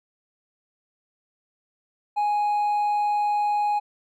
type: tone with hard clipping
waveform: sine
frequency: 830.6 Hz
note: G#5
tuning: in tune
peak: -21 dBFS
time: 2.16-3.8 s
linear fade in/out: 20 ms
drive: 2 dB
effects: none